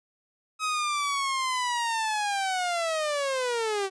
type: linear sweep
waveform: sawtooth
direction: down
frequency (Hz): 1274 to 377.7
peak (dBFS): -22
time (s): 0.59-3.9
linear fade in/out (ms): 50
effects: resampled to 22050 Hz